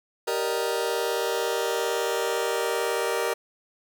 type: chord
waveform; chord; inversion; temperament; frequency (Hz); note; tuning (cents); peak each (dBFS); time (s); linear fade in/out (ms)
sawtooth; Eb major seventh; first; just; 388.9 / 466.7 / 583.4 / 622.3; G4 / Bb4 / D5 / Eb5; -14 / +2 / -12 / 0; -26 / -23 / -29 / -29; 0.27-3.34; 10
effects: none